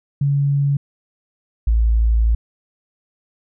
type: tone pair in turn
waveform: sine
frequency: 141.2 / 56.04 Hz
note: C#3 / A1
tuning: +32 / +32 cents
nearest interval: octave + major third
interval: 1600 cents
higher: first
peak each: -14 / -12 dBFS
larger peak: second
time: 0.21-0.77 / 1.67-2.35 s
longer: second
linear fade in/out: 5 ms
effects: none